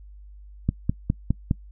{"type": "click train", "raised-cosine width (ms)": 5, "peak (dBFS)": -8, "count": 5, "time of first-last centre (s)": [0.69, 1.511], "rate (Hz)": 4.87, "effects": ["noise-tail reverb RT60 0.1 s tail -23 dB re dry", "added 50 Hz sine -42 dBFS peak until 1.71 s"]}